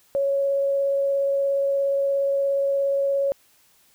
sine tone with vibrato, 554.4 Hz, C#5, in tune, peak -19 dBFS, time 0.15-3.32 s, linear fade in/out 0 ms, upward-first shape triangle, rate 17 Hz, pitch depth 9 cents each way, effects white hiss -59 dBFS RMS until 3.94 s

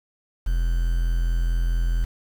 triangle tone with quantisation, 42.27 Hz, E1, 44 cents sharp, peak -17 dBFS, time 0.46-2.05 s, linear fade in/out 10 ms, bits 7, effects none

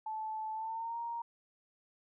sine tone with pitch glide, 872 to 934.6 Hz, A5 to A#5, -16 to +4 cents, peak -36 dBFS, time 0.06-1.22 s, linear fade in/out 5 ms, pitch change +120 cents, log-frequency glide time 0.53-0.98 s, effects none

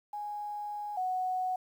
sine tone pair in turn, 830.6 / 740 Hz, G#5 / F#5, 0 / 0 cents, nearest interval major second, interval 200 cents, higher first, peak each -35 / -29 dBFS, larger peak second, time 0.13-0.97 / 0.97-1.56 s, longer first, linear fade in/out 5 ms, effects 10-bit

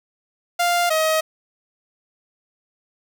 sawtooth tone pair in turn, 698.5 / 632.3 Hz, F5 / D#5, 0 / +28 cents, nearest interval major second, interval 172 cents, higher first, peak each -13 dBFS, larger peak neither, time 0.59-0.9 / 0.9-1.21 s, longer neither, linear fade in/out 10 ms, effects none

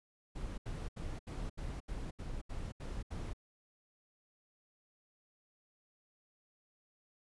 brown noise bursts, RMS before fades -41 dBFS, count 10, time 0.35-3.334 s, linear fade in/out 10 ms, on 230 ms, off 76 ms, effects resampled to 24000 Hz

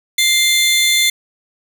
sawtooth tone pair together, 2093 / 3517 Hz, C7 / A7, 0 / -1 cents, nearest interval major sixth, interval 899 cents, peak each -11 dBFS, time 0.18-1.1 s, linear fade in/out 5 ms, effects none

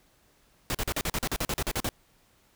pink noise bursts, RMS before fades -29 dBFS, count 14, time 0.7-1.89 s, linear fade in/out 0 ms, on 46 ms, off 42 ms, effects pink hiss -64 dBFS RMS until 2.55 s

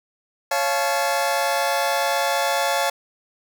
sawtooth chord, Db augmented, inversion none, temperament just, 554.4 / 693 / 866.2 Hz, Db5 / F5 / A5, 0 / -14 / -27 cents, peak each -20 dBFS, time 0.51-2.9 s, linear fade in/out 5 ms, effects none

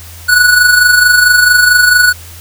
square tone with amplitude modulation, 1472 Hz, F#6, 9 cents flat, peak -3 dBFS, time 0.28-2.13 s, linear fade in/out 20 ms, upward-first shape sine, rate 24.5 Hz, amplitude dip 50%, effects added 84 Hz sine -31 dBFS peak until 2.4 s + white hiss -34 dBFS RMS until 2.4 s

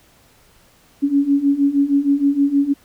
sine beating tone pair, 277.6 / 284 Hz, C#4 / C#4, +3 / +42 cents, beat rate 6.4 Hz, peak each -18 / -15 dBFS, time 1.02-2.74 s, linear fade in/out 20 ms, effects pink hiss -53 dBFS RMS until 2.84 s

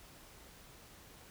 silence, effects pink hiss -57 dBFS RMS until 1.3 s

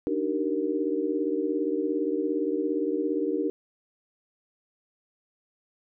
sine chord, Eb major seventh, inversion third, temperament equal with one note detuned, 293.7 / 311.1 / 386.2 / 466.2 Hz, D4 / Eb4 / G4 / Bb4, 0 / 0 / -26 / 0 cents, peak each -30 dBFS, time 0.07-3.5 s, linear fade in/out 0 ms, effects none

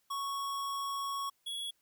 square tone pair in turn, 1108.7 / 3357 Hz, C#6 / G#7, 0 / +18 cents, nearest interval octave + perfect fifth, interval 1918 cents, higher second, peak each -35 / -37 dBFS, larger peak first, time 0.1-1.3 / 1.46-1.71 s, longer first, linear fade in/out 10 ms, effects white hiss -75 dBFS RMS until 1.81 s

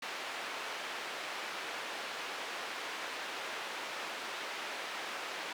white band-pass noise, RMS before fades -41 dBFS, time 0.02-5.53 s, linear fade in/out 5 ms, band 400 to 2600 Hz, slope 12 dB/octave, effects none

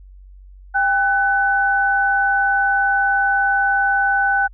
sine tone pair together, 794.6 / 1500 Hz, G5 / F#6, +23 / +23 cents, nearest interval major seventh, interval 1100 cents, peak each -18 / -16 dBFS, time 0.74-4.48 s, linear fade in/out 20 ms, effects added 47 Hz sine -39 dBFS peak until 4.53 s

